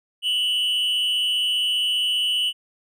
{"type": "tone with amplitude modulation", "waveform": "triangle", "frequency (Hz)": 2960, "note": "F#7", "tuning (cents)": 0, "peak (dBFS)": -15, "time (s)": [0.22, 2.53], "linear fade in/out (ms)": 50, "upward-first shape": "sine", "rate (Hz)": 215, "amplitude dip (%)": 65, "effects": []}